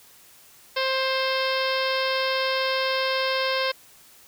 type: harmonic tone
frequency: 527 Hz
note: C5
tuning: 12 cents sharp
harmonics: 1 / 2 / 3 / 4 / 5 / 6 / 7 / 8 / 9 / 10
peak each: -26 / -29 / -31 / -32 / -33 / -34 / -34 / -35 / -36 / -36 dBFS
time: 0.76-3.72 s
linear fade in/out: 10 ms
effects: white hiss -52 dBFS RMS until 4.27 s